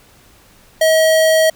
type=tone; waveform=square; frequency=638 Hz; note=D#5; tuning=43 cents sharp; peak=-10 dBFS; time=0.81-1.5 s; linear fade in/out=5 ms; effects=pink hiss -48 dBFS RMS until 1.55 s